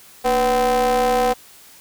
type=ring-modulated tone; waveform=square; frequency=131.8 Hz; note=C3; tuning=13 cents sharp; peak=-13 dBFS; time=0.24-1.34 s; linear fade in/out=20 ms; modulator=626 Hz; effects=white hiss -46 dBFS RMS until 1.8 s